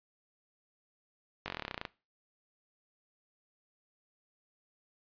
slowing click train, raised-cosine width 0.3 ms, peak -20 dBFS, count 15, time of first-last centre 1.46-1.852 s, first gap 20 ms, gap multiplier 1.05, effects noise-tail reverb RT60 0.3 s tail -20 dB re dry + resampled to 11025 Hz

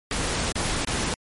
pink noise with dropouts, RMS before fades -26 dBFS, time 0.11-1.14 s, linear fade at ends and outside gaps 1 ms, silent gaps 0.521-0.555 / 0.848-0.872 s, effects MP3 48 kbps

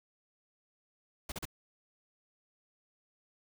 pink noise bursts, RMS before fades -39 dBFS, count 3, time 1.29-1.454 s, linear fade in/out 5 ms, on 30 ms, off 37 ms, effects none

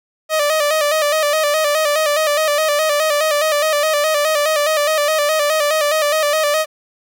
sawtooth tone with vibrato, 606 Hz, D#5, 46 cents flat, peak -10 dBFS, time 0.29-6.66 s, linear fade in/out 50 ms, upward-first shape square, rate 4.8 Hz, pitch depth 62 cents each way, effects none

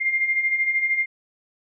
sine beating tone pair, 2100 / 2113 Hz, C7 / C7, +6 / +16 cents, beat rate 13 Hz, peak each -27 / -20 dBFS, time 0-1.06 s, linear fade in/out 20 ms, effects none

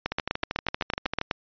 two click trains, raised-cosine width 0.3 ms, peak -12 / -9 dBFS, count 15 / 11, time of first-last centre 0.12-1.214 / 0.06-1.312 s, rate 12.8 / 7.99 Hz, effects resampled to 11025 Hz

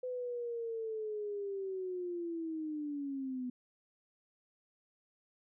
sine linear sweep, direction down, 507 to 246.9 Hz, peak -36 dBFS, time 0.03-3.5 s, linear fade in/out 5 ms, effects none

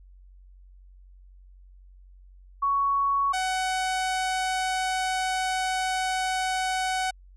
sine / sawtooth tone pair in turn, 1115 / 748.9 Hz, C#6 / F#5, +10 / +21 cents, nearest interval perfect fifth, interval 689 cents, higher first, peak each -21 dBFS, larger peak neither, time 2.62-3.33 / 3.33-7.11 s, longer second, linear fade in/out 10 ms, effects added 46 Hz sine -48 dBFS peak until 7.36 s + resampled to 24000 Hz

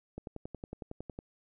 click train, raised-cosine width 2 ms, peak -27 dBFS, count 12, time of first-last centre 0.18-1.189 s, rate 10.9 Hz, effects none

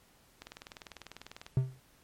click train, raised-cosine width 0.2 ms, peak -27 dBFS, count 22, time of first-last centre 0.42-1.465 s, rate 20.1 Hz
triangle tone with exponential decay, 130 Hz, C3, 11 cents flat, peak -19 dBFS, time 1.57-1.8 s, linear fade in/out 2 ms, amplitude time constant 48 ms
effects pink hiss -64 dBFS RMS until 2.03 s + MP3 64 kbps

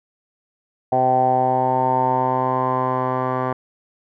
10% pulse tone with low-pass filter sweep, 128.6 Hz, C3, 30 cents flat, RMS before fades -19 dBFS, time 0.92-3.53 s, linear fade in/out 5 ms, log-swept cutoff 740 to 1200 Hz, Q 8.8, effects none

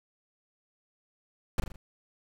brown noise with echo, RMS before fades -24 dBFS, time 1.58-1.6 s, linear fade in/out 2 ms, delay 40 ms, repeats 4, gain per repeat -6 dB, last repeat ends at 1.76 s, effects none

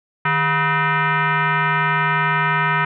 sine tone with frequency modulation, 154.3 Hz, D#3, 14 cents flat, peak -15 dBFS, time 0.25-2.85 s, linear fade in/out 5 ms, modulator 560 Hz, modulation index 3.5, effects none

